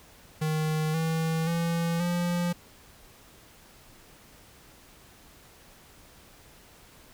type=tone with pitch steps; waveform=square; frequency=155.8 / 161.85 / 168.14 / 174.68 Hz; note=D#3 / E3 / E3 / F3; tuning=+3 / -31 / +35 / +1 cents; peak=-26 dBFS; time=0.41-2.53 s; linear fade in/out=10 ms; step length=530 ms; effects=pink hiss -54 dBFS RMS until 7.13 s